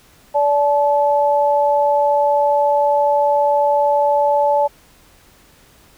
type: tone pair together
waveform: sine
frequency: 578 / 865.4 Hz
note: D5 / A5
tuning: -28 / -29 cents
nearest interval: perfect fifth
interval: 699 cents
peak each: -15 dBFS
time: 0.34-4.68 s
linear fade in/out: 20 ms
effects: pink hiss -50 dBFS RMS until 5.97 s